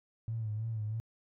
triangle tone with vibrato, 110 Hz, A2, in tune, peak -29 dBFS, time 0.28-1 s, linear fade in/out 0 ms, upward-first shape sine, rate 3.1 Hz, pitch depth 67 cents each way, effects tanh soft clip ceiling -31 dBFS

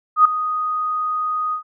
sine tone with ADSR envelope, 1244.5 Hz, D#6, in tune, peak -5 dBFS, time 0.16-1.63 s, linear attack 91 ms, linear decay 4 ms, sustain -14 dB, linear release 100 ms, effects none

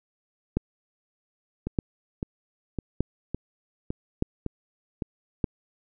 two click trains, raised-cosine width 3 ms, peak -10 / -16 dBFS, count 5 / 7, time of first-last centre 0.57-5.442 / 1.67-5.022 s, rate 0.821 / 1.79 Hz, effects none

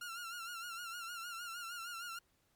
sawtooth tone with vibrato, 1390 Hz, F6, 9 cents flat, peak -39 dBFS, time 0.01-2.19 s, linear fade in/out 5 ms, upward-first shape sine, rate 6.5 Hz, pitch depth 67 cents each way, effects pink hiss -75 dBFS RMS until 2.55 s + MP3 96 kbps

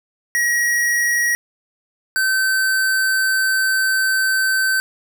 square tone pair in turn, 1903 / 1540 Hz, A#6 / G6, +35 / -31 cents, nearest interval major third, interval 366 cents, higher first, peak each -16 dBFS, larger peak neither, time 0.35-1.35 / 2.16-4.8 s, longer second, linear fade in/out 0 ms, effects 9-bit

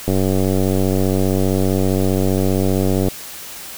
click train, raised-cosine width 2 ms, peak -5 dBFS, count 287, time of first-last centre 0.08-3.084 s, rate 95.2 Hz, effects white hiss -33 dBFS RMS until 3.77 s

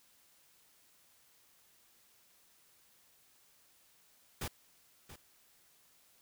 pink noise with echo, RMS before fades -39 dBFS, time 4.41-4.48 s, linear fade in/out 5 ms, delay 680 ms, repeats 1, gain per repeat -13 dB, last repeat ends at 5.16 s, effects white hiss -67 dBFS RMS until 6.21 s

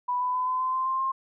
sine tone with pitch steps, 987.8 / 998.1 / 1008.6 / 1019.1 / 1029.7 / 1040.5 / 1051.4 / 1062.4 Hz, B5 / B5 / B5 / C6 / C6 / C6 / C6 / C6, 0 / +18 / +36 / -46 / -28 / -10 / +8 / +26 cents, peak -24 dBFS, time 0.08-1.12 s, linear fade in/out 10 ms, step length 130 ms, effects none

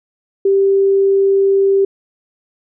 sine tone, 392 Hz, G4, in tune, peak -9 dBFS, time 0.45-1.85 s, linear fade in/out 5 ms, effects none

